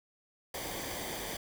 pink noise with comb filter, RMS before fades -39 dBFS, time 0.54-1.37 s, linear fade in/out 5 ms, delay 0.74 ms, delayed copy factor -0.6, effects none

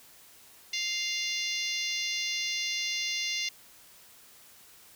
harmonic tone, 698.5 Hz, F5, in tune, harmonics 3 / 4 / 5 / 6 / 7 / 8 / 9, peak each -35 / -36 / -37 / -38 / -38 / -39 / -40 dBFS, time 0.73-3.49 s, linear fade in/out 5 ms, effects white hiss -55 dBFS RMS until 4.95 s

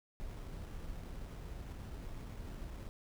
brown noise with sample-and-hold, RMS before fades -45 dBFS, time 0.2-2.89 s, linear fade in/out 0 ms, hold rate 4410 Hz, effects none

